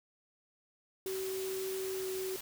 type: tone with pitch glide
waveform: sine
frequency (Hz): 380.3 to 377.2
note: F#4 to F#4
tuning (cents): +48 to +33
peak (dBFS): -35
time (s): 1.06-2.36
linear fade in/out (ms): 0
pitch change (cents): -15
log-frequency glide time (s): 1.91-2.08
type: noise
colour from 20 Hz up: white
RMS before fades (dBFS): -44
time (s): 1.06-2.41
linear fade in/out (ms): 5
effects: none